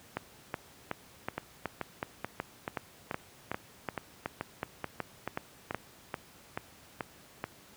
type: two click trains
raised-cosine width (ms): 0.5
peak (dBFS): -17 / -18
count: 16 / 15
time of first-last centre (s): 0.17-5.746 / 1.38-7.441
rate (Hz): 2.69 / 2.31
effects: pink hiss -56 dBFS RMS until 7.76 s + high-pass 80 Hz 12 dB/octave